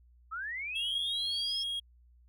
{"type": "linear sweep", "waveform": "sine", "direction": "up", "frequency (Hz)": [1248, 5360], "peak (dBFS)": -35, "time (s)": [0.31, 1.64], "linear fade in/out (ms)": 20}
{"type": "tone", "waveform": "triangle", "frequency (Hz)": 3278, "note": "G#7", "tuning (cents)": -23, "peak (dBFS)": -31, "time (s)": [0.75, 1.8], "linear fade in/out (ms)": 10}
{"effects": ["added 60 Hz sine -58 dBFS peak until 2.28 s"]}